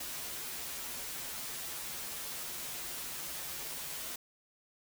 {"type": "noise with comb filter", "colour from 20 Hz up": "white", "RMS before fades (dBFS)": -41, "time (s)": [0, 4.16], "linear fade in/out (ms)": 5, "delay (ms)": 10, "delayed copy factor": -0.75, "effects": []}